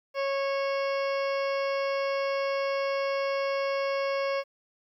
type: harmonic tone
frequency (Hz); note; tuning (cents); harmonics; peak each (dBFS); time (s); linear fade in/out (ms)
550; C#5; -14; 1 / 2 / 3 / 4 / 5 / 6 / 8 / 9 / 10; -27 / -34 / -41 / -38 / -42 / -48 / -49 / -47 / -48; 0.14-4.44; 50
effects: 11-bit